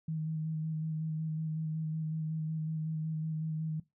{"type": "tone with vibrato", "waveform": "sine", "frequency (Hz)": 157.7, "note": "D#3", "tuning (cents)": 24, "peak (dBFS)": -32, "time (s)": [0.08, 3.8], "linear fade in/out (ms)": 5, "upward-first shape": "square", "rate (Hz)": 5.4, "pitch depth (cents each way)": 16, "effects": ["noise-tail reverb RT60 0.2 s tail -19 dB re dry"]}